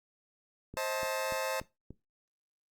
click train, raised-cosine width 3 ms, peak -32 dBFS, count 5, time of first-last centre 0.74-1.906 s, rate 3.43 Hz
sawtooth chord, A diminished, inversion first, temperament just, 528 / 633.6 / 880 Hz, C5 / Eb5 / A5, +16 / +31 / 0 cents, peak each -31 / -34 / -35 dBFS, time 0.77-1.6 s, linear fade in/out 0 ms
effects noise-tail reverb RT60 0.2 s tail -18 dB re dry + Opus 48 kbps

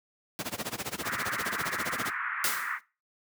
pink noise with tremolo, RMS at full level -31 dBFS, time 0.39-2.1 s, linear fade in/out 0 ms, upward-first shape sine, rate 15 Hz, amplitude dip 95%
white band-pass noise, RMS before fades -34 dBFS, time 1.02-2.8 s, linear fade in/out 50 ms, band 1100 to 2000 Hz, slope 48 dB/octave
white noise with exponential decay, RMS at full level -25 dBFS, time 2.44-2.81 s, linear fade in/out 2 ms, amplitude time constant 79 ms
effects noise-tail reverb RT60 0.3 s tail -19 dB re dry + high-pass 150 Hz 12 dB/octave

